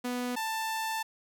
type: tone pair in turn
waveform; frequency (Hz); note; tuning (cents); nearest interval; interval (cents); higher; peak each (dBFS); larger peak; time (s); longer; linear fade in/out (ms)
sawtooth; 246.9 / 886.5; B3 / A5; 0 / +13; octave + minor seventh; 2213; second; -27; neither; 0.04-0.36 / 0.36-1.03; second; 10
effects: 10-bit